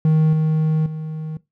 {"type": "tone with level steps", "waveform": "triangle", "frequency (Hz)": 156.8, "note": "D#3", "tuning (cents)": 14, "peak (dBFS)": [-10, -13, -23], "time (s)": [0.05, 1.37], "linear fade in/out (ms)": 2, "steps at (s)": [0.33, 0.86], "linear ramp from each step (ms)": 2, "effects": ["noise-tail reverb RT60 0.2 s tail -19 dB re dry"]}